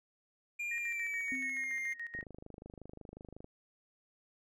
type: tone with pitch glide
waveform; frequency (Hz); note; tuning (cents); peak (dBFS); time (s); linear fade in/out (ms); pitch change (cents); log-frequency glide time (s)
triangle; 2400 to 2114; D7 to C7; +37 to +17; -34; 0.59-1.94; 10; -220; 0.8-1.72
type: tone with tremolo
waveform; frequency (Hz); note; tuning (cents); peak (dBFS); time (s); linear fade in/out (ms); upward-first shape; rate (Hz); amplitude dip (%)
sine; 1868; A#6; +3; -38; 0.71-2.24; 5; square; 7; 75
type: tone with exponential decay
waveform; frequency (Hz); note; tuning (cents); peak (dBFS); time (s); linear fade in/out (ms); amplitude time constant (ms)
sine; 261.6; C4; 0; -38; 1.32-1.97; 0; 140
type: click train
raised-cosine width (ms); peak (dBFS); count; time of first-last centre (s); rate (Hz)
2; -35; 34; 2.15-3.444; 25.5
effects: none